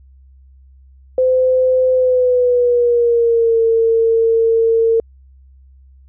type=tone with pitch glide; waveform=sine; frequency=513 to 454.4 Hz; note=C5 to A#4; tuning=-34 to -44 cents; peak=-10 dBFS; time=1.18-5 s; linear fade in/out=2 ms; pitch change=-210 cents; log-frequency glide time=1.93-3.6 s; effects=added 66 Hz sine -42 dBFS peak until 6.08 s